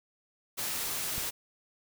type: noise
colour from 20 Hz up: white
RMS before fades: -34 dBFS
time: 0.57-1.31 s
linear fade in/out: 20 ms
type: click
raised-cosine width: 5 ms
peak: -28 dBFS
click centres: 1.181 s
effects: none